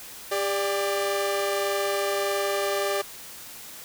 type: tone pair together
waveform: sawtooth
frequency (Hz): 399.9 / 589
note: G4 / D5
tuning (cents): +35 / +5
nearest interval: perfect fifth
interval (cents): 670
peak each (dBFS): -23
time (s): 0.31-3.02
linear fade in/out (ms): 10
effects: white hiss -42 dBFS RMS until 3.84 s